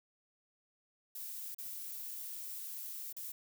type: noise with dropouts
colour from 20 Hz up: violet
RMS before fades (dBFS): -44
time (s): 1.15-3.32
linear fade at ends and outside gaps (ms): 5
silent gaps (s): 1.547-1.584 / 3.128-3.165
effects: none